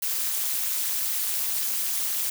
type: noise with amplitude modulation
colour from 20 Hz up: blue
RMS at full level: -23 dBFS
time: 0.02-2.3 s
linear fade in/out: 5 ms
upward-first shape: sine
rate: 213 Hz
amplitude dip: 90%
effects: none